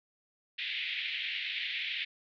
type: band-pass noise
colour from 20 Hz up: pink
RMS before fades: -36 dBFS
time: 0.58-2.05 s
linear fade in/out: 10 ms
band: 2000 to 3700 Hz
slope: 48 dB/octave
effects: none